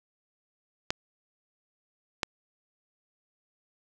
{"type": "clicks", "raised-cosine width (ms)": 0.2, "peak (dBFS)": -9, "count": 2, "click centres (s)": [0.905, 2.232], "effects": ["8-bit"]}